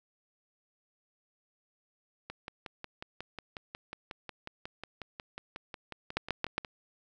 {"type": "two click trains", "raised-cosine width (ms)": 0.3, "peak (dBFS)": [-13, -24], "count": [4, 25], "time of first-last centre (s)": [[6.17, 6.58], [2.3, 6.648]], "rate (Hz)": [7.31, 5.52], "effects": []}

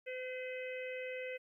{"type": "harmonic tone", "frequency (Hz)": 510, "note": "C5", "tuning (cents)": -44, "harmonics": [1, 3, 4, 5, 6], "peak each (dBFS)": [-41, -52, -47, -48, -59], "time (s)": [0.06, 1.38], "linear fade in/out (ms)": 20, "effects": ["13-bit"]}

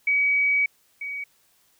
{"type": "tone pair in turn", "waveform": "sine", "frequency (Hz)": [2270, 2261], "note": ["C#7", "C#7"], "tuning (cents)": [41, 34], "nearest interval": "unison", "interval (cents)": 7, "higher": "first", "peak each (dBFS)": [-18, -29], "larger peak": "first", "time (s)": [[0.07, 0.66], [1.01, 1.24]], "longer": "first", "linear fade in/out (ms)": 5, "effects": ["white hiss -63 dBFS RMS until 1.79 s"]}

